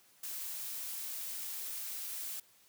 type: noise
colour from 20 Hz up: blue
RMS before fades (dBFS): -41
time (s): 0.23-2.4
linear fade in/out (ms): 5
effects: white hiss -65 dBFS RMS until 2.68 s + high-pass 60 Hz 12 dB/octave